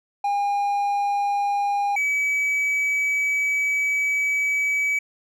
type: tone pair in turn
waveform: triangle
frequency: 810 / 2284 Hz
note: G#5 / D7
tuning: -43 / -49 cents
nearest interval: octave + tritone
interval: 1794 cents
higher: second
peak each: -18 dBFS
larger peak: neither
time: 0.24-1.96 / 1.96-4.99 s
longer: second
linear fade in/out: 5 ms
effects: none